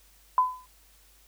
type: tone with exponential decay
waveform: sine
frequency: 1010 Hz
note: B5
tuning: 39 cents sharp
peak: -15 dBFS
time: 0.38-0.66 s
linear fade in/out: 1 ms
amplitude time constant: 60 ms
effects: added 50 Hz sine -60 dBFS peak until 1.27 s + white hiss -60 dBFS RMS until 1.27 s